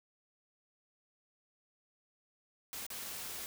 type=noise with dropouts; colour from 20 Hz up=white; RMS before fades=-43 dBFS; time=2.73-3.46 s; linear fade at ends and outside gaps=0 ms; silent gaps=2.865-2.903 / 3.042-3.045 s; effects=none